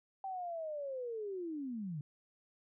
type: linear sweep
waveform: sine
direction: down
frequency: 781 to 138.1 Hz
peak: -38 dBFS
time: 0.24-2.01 s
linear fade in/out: 2 ms
effects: none